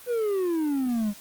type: exponential sweep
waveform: triangle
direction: down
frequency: 501 to 200 Hz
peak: -21 dBFS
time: 0.06-1.14 s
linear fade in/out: 50 ms
effects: white hiss -47 dBFS RMS until 1.2 s + Opus 32 kbps